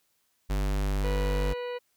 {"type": "tone", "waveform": "square", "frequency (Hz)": 49.34, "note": "G1", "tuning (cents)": 12, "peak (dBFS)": -26, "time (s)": [0.49, 1.54], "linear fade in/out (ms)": 20}
{"type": "harmonic tone", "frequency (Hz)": 489.4, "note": "B4", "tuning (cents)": -16, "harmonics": [1, 2, 3, 4, 5, 6, 8, 9], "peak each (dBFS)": [-32, -42, -49, -46, -49, -49, -54, -57], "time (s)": [1.03, 1.79], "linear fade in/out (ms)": 20}
{"effects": ["white hiss -72 dBFS RMS until 1.96 s"]}